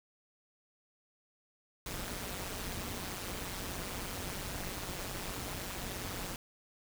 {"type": "noise with amplitude modulation", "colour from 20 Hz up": "pink", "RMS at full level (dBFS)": -37, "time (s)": [1.86, 6.36], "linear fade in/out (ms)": 2, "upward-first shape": "sine", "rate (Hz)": 187, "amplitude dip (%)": 75, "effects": []}